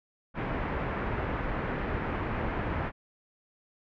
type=low-pass noise; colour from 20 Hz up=pink; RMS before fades=-32 dBFS; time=0.34-2.92 s; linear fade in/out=50 ms; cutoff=2100 Hz; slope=24 dB/octave; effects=none